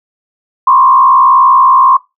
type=tone with frequency modulation; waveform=sine; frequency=1063 Hz; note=C6; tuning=27 cents sharp; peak=-3 dBFS; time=0.67-1.97 s; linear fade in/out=5 ms; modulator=61.1 Hz; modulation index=0.93; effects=noise-tail reverb RT60 0.2 s tail -20 dB re dry